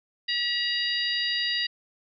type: harmonic tone with a mistuned harmonic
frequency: 952 Hz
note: A#5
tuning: 36 cents sharp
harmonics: 2 / 3 / 4 / 5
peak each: -30 / -30 / -30 / -30 dBFS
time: 0.28-1.67 s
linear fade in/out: 10 ms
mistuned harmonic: 2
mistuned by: +23 cents
effects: none